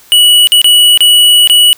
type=tone with dropouts; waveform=square; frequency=2938 Hz; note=F#7; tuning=13 cents flat; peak=-3 dBFS; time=0.12-1.73 s; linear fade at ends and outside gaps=0 ms; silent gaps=0.472-0.52 / 0.616-0.644 / 0.975-1.006 / 1.474-1.498 s; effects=white hiss -41 dBFS RMS until 1.77 s